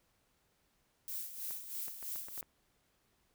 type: noise with tremolo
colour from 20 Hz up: violet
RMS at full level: -40 dBFS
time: 1.08-2.41 s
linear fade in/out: 0 ms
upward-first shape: sine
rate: 3.1 Hz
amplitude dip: 65%
type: clicks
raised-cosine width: 0.5 ms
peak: -36 dBFS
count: 7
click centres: 1.508 / 1.882 / 2.027 / 2.159 / 2.285 / 2.378 / 2.428 s
effects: pink hiss -75 dBFS RMS until 3.34 s